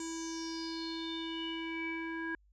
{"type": "tone with low-pass filter sweep", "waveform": "square", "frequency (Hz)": 327.8, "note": "E4", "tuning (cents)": -10, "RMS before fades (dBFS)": -39, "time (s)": [0, 2.35], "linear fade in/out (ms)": 2, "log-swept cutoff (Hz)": [7300, 1700], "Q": 8.2, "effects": ["added 50 Hz sine -63 dBFS peak until 2.52 s"]}